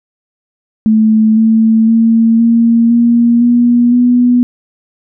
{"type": "tone with pitch steps", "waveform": "sine", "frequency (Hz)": [218.5, 222.7, 227, 231.4, 235.8, 240.3, 245], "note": ["A3", "A3", "A#3", "A#3", "A#3", "B3", "B3"], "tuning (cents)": [-12, 21, -46, -13, 20, -47, -14], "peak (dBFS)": -5, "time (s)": [0.86, 4.43], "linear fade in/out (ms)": 0, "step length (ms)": 510, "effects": []}